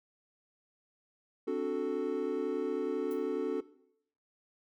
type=chord; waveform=triangle; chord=D dominant seventh; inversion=third; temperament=equal; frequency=261.6 / 293.7 / 370 / 440 Hz; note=C4 / D4 / F#4 / A4; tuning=0 / 0 / 0 / 0 cents; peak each=-37 / -35 / -33 / -32 dBFS; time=1.47-3.61 s; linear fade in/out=10 ms
type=noise with exponential decay; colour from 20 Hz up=violet; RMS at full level=-48 dBFS; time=3.11-3.22 s; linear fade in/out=1 ms; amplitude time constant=23 ms
effects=noise-tail reverb RT60 0.7 s tail -18 dB re dry